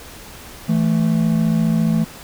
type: tone pair together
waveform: triangle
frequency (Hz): 165.43 / 220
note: E3 / A3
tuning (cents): +6 / 0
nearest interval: perfect fourth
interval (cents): 494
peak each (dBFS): -15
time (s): 0.68-2.05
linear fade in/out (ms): 20
effects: pink hiss -38 dBFS RMS until 2.23 s